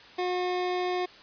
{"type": "tone", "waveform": "25% pulse", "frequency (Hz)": 361.4, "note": "F#4", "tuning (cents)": -41, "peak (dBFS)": -23, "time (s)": [0.18, 1.06], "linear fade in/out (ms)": 10, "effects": ["white hiss -50 dBFS RMS until 1.22 s", "resampled to 11025 Hz"]}